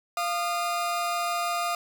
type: tone pair together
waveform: 40% pulse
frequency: 694 / 1221 Hz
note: F5 / D#6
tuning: -11 / -33 cents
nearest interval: minor seventh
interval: 978 cents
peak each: -28 dBFS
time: 0.17-1.75 s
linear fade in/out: 2 ms
effects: none